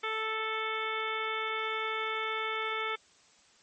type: harmonic tone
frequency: 440 Hz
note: A4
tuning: in tune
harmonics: 1 / 2 / 3 / 4 / 5 / 6 / 7 / 8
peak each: -38 / -41 / -35 / -42 / -36 / -47 / -45 / -42 dBFS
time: 0.03-2.96 s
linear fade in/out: 10 ms
effects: white hiss -62 dBFS RMS until 3.62 s + MP3 32 kbps